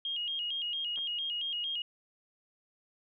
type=tone with vibrato; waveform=sine; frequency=3050 Hz; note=G7; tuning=48 cents flat; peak=-32 dBFS; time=0.05-1.82 s; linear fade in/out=2 ms; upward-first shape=square; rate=4.4 Hz; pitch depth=100 cents each way
type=clicks; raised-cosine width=0.5 ms; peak=-38 dBFS; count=2; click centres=0.976 / 0.987 s
effects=none